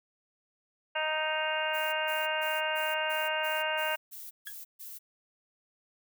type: harmonic tone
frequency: 311.1 Hz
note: D#4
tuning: in tune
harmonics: 2 / 3 / 4 / 5 / 6 / 7 / 8 / 9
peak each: -34 / -35 / -42 / -34 / -42 / -41 / -41 / -35 dBFS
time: 0.95-3.96 s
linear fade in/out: 10 ms
type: noise bursts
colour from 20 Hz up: violet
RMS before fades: -44 dBFS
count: 10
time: 1.73-4.99 s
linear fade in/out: 20 ms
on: 200 ms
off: 140 ms
type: tone with exponential decay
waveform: 30% pulse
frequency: 1661.2 Hz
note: G#6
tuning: in tune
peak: -33 dBFS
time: 4.47-4.55 s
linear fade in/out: 1 ms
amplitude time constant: 16 ms
effects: none